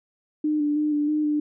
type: tone with pitch steps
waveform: sine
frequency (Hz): 303.5 / 294.6 / 301.6 / 294.8 / 303.5 / 298.4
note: D#4 / D4 / D4 / D4 / D#4 / D4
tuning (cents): -43 / +6 / +46 / +7 / -43 / +28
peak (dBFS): -20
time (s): 0.44-1.4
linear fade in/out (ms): 5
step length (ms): 160
effects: none